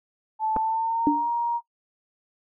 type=tone with pitch glide; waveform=sine; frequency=874 to 942.2 Hz; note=A5 to A#5; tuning=-12 to +18 cents; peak=-22 dBFS; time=0.39-1.61 s; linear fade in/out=50 ms; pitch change=+130 cents; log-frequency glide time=0.53-1.24 s
type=clicks; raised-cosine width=1 ms; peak=-15 dBFS; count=2; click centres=0.563 / 0.567 s
type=tone with exponential decay; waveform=sine; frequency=293.6 Hz; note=D4; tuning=in tune; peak=-14 dBFS; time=1.07-1.3 s; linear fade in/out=1 ms; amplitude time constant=50 ms
effects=noise-tail reverb RT60 0.1 s tail -20 dB re dry